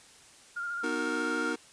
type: tone with vibrato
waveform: sine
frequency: 1404 Hz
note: F6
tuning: 9 cents sharp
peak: -32 dBFS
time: 0.56-1.53 s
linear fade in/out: 10 ms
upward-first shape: square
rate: 14 Hz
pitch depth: 19 cents each way
type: chord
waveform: square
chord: B major seventh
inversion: none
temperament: just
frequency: 246.9 / 308.7 / 370.4 / 463 Hz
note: B3 / D#4 / F#4 / A#4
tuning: 0 / -14 / +2 / -12 cents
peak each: -38 / -35 / -40 / -37 dBFS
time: 0.83-1.56 s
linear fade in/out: 10 ms
effects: white hiss -55 dBFS RMS until 1.72 s + resampled to 22050 Hz